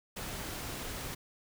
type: noise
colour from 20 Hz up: pink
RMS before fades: -40 dBFS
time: 0.16-1.15 s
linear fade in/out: 10 ms
effects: none